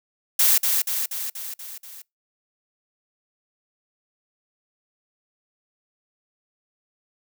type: noise with echo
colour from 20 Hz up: blue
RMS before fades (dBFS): -17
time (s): 0.39-0.58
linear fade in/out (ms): 5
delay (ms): 240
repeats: 6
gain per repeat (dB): -4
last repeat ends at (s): 2.02
effects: noise-tail reverb RT60 0.2 s tail -26 dB re dry